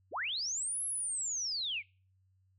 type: linear two-way sweep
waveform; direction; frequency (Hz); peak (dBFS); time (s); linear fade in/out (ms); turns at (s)
sine; up then down; 196 to 11175 to 2095; -33; 0.11-1.83; 50; 0.84
effects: noise-tail reverb RT60 0.4 s tail -25 dB re dry + added 94 Hz sine -67 dBFS peak until 2.58 s